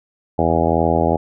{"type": "harmonic tone", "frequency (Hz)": 82.41, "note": "E2", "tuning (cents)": 0, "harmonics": [1, 2, 3, 4, 5, 6, 7, 8, 9, 10], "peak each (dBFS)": [-23, -23, -23, -23, -23, -23, -23, -23, -23, -23], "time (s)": [0.38, 1.17], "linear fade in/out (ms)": 10, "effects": []}